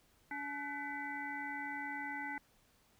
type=harmonic tone with a mistuned harmonic; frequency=285.4 Hz; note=D4; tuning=49 cents flat; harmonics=1 / 3 / 5 / 7 / 8; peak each=-47 / -44 / -46 / -43 / -55 dBFS; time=0.31-2.38 s; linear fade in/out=2 ms; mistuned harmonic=5; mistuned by=+99 cents; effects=pink hiss -70 dBFS RMS until 2.99 s